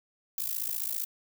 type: noise with amplitude modulation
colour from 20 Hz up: violet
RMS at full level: -29 dBFS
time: 0.38-1.05 s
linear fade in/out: 2 ms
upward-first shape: sine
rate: 55.1 Hz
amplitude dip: 90%
effects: none